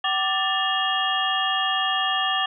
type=tone cluster; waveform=sine; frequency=764 / 1179 / 1768 / 2837 / 3274 Hz; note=G5 / D6 / A6 / F7 / G#7; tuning=-45 / +6 / +8 / +27 / -25 cents; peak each=-27 dBFS; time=0.04-2.46 s; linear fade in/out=5 ms; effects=none